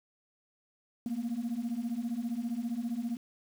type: beating tone pair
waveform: sine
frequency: 225.7 / 240.7 Hz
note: A3 / B3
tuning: +44 / -44 cents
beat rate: 15 Hz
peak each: -34 / -32 dBFS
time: 1.06-3.17 s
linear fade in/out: 2 ms
effects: tanh soft clip ceiling -28 dBFS + 9-bit

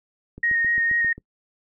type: click train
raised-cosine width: 3 ms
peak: -26 dBFS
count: 7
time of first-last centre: 0.38-1.18 s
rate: 7.5 Hz
type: tone with vibrato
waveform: sine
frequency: 1864.7 Hz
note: A#6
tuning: in tune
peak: -19 dBFS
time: 0.43-1.13 s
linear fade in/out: 5 ms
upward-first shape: square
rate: 4.3 Hz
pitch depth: 12 cents each way
effects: noise-tail reverb RT60 0.1 s tail -22 dB re dry

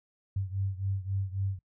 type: beating tone pair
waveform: sine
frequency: 96 / 99.7 Hz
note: G2 / G2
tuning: -36 / +30 cents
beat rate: 3.7 Hz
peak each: -31 / -34 dBFS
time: 0.36-1.59 s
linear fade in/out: 5 ms
effects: noise-tail reverb RT60 0.1 s tail -25 dB re dry

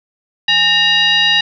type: tone with frequency modulation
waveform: sine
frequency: 2826 Hz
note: F7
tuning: 20 cents sharp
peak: -9 dBFS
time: 0.48-1.41 s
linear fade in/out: 5 ms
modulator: 997 Hz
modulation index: 1.3
effects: none

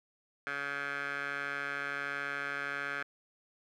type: tone with band-pass filter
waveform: 15% pulse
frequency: 141.4 Hz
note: C#3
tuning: 35 cents sharp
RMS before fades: -37 dBFS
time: 0.47-3.03 s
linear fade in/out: 0 ms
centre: 1700 Hz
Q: 4.5
effects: none

